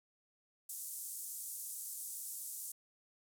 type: band-pass noise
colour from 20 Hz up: pink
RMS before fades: -45 dBFS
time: 0.69-2.72 s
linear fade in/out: 5 ms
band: 7800 to 14000 Hz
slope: 24 dB/octave
effects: none